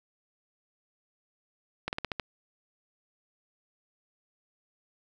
slowing click train, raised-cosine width 0.3 ms, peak -15 dBFS, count 6, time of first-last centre 1.88-2.198 s, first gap 49 ms, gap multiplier 1.13, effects none

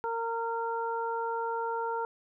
harmonic tone, 460 Hz, A#4, 23 cents flat, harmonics 1 / 2 / 3, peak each -34 / -32 / -38 dBFS, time 0.04-2.05 s, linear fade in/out 0 ms, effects none

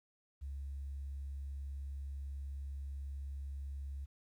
sine tone, 69.3 Hz, C#2, in tune, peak -39 dBFS, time 0.41-4.06 s, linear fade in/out 20 ms, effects tanh soft clip ceiling -36 dBFS + 12-bit

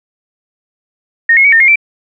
sine tone with pitch steps, 1848 / 2166 / 2261 / 1819 / 2136 / 2337 Hz, A#6 / C#7 / C#7 / A#6 / C7 / D7, -16 / -41 / +34 / -43 / +35 / -9 cents, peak -4 dBFS, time 1.29-1.758 s, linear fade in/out 5 ms, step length 78 ms, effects none

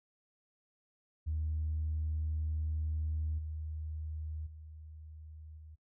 sine tone with level steps, 77.78 Hz, D#2, in tune, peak -31 / -37 / -47 / -49 dBFS, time 1.26-5.76 s, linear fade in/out 20 ms, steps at 3.38 / 4.46 / 5.57 s, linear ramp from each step 10 ms, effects noise-tail reverb RT60 0.1 s tail -24 dB re dry + tanh soft clip ceiling -27 dBFS

